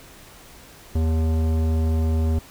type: tone with tanh clipping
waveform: sine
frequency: 80 Hz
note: D#2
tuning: 49 cents sharp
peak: -20 dBFS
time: 0.95-2.39 s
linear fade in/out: 5 ms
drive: 16 dB
effects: pink hiss -46 dBFS RMS until 2.5 s